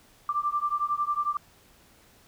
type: beating tone pair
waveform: sine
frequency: 1174.7 / 1185.7 Hz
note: D6 / D6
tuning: 0 / +16 cents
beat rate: 11 Hz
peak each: -28 dBFS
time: 0.29-1.37 s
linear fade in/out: 2 ms
effects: pink hiss -58 dBFS RMS until 2.27 s